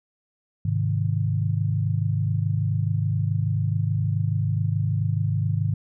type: chord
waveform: sine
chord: Ab major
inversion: none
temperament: equal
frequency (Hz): 103.83 / 130.81 / 155.56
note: Ab2 / C3 / Eb3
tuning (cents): 0 / 0 / 0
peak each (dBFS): -23 / -27 / -26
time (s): 0.65-5.74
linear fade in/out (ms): 5
effects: none